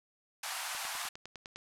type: band-pass noise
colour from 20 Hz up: pink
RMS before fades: -39 dBFS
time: 0.43-1.09 s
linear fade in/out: 5 ms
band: 710 to 13000 Hz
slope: 48 dB/octave
type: click train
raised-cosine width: 0.2 ms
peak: -27 dBFS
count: 9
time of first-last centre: 0.75-1.56 s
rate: 9.88 Hz
effects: none